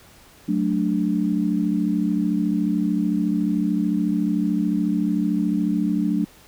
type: chord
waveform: sine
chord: D major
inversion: first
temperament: equal with one note detuned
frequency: 185 / 218.7 / 293.7 Hz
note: F#3 / A3 / D4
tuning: 0 / -10 / 0 cents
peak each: -23 dBFS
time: 0.48-6.25 s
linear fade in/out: 10 ms
effects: pink hiss -50 dBFS RMS until 6.47 s